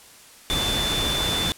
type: tone in noise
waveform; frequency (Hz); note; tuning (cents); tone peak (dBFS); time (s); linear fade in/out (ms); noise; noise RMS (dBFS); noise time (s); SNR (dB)
sine; 3520; A7; 0; -24; 0.5-1.52; 0; pink; -26; 0.5-1.52; -1
effects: white hiss -48 dBFS RMS until 1.57 s + low-pass 12000 Hz 12 dB/octave